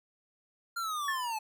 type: linear sweep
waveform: square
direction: down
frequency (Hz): 1399 to 850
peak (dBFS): -33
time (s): 0.76-1.39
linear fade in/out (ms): 10
type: tone with exponential decay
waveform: sine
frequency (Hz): 1760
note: A6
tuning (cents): 0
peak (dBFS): -28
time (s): 1.08-1.39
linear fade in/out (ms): 5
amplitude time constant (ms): 67
effects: none